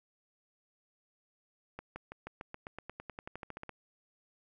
accelerating click train, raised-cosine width 0.5 ms, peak -27 dBFS, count 19, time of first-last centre 1.79-3.693 s, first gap 170 ms, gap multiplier 0.94, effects none

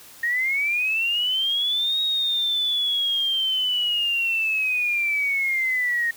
sine linear two-way sweep, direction up then down, 1852 to 3783 to 1852 Hz, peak -20 dBFS, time 0.23-6.11 s, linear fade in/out 5 ms, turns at 2.01 s, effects white hiss -46 dBFS RMS until 6.16 s

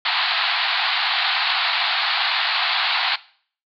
white band-pass noise, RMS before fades -21 dBFS, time 0.05-3.16 s, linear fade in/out 5 ms, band 690 to 4500 Hz, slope 96 dB/octave, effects noise-tail reverb RT60 0.5 s tail -19 dB re dry

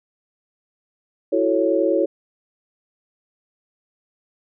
sine chord, F# minor seventh, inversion third, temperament equal, 329.6 / 370 / 440 / 554.4 Hz, E4 / F#4 / A4 / C#5, 0 / 0 / 0 / 0 cents, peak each -21 / -22 / -23 / -20 dBFS, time 1.32-2.06 s, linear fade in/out 10 ms, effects none

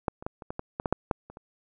clicks, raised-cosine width 1 ms, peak -11 / -27 / -17 / -27 / -20 / -18 / -16 / -13 / -8 / -10 / -30 / -29 dBFS, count 12, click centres 0.082 / 0.225 / 0.265 / 0.422 / 0.505 / 0.594 / 0.799 / 0.858 / 0.926 / 1.112 / 1.3 / 1.371 s, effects none

